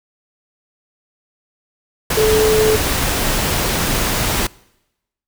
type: tone in noise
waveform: sine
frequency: 433.7 Hz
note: A4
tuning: 25 cents flat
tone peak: -12 dBFS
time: 2.17-2.76 s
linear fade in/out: 5 ms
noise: pink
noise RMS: -18 dBFS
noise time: 2.1-4.47 s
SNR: +3 dB
effects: noise-tail reverb RT60 0.9 s tail -24 dB re dry